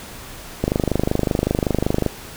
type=click train; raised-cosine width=2 ms; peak=-4 dBFS; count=37; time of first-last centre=0.64-2.063 s; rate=25.3 Hz; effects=pink hiss -37 dBFS RMS until 2.36 s